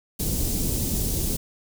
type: band-stop noise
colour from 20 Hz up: pink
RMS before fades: -25 dBFS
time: 0.19-1.37 s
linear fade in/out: 10 ms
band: 300 to 6800 Hz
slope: 12 dB/octave
effects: none